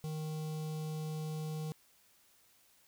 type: tone with notch filter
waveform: square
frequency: 155.5 Hz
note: D#3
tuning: 1 cent flat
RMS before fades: -39 dBFS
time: 0.04-1.72 s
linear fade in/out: 0 ms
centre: 1700 Hz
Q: 0.69
effects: white hiss -67 dBFS RMS until 2.87 s